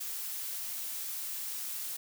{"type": "noise", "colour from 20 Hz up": "blue", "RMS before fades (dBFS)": -38, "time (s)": [0, 1.97], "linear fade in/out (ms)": 10, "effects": []}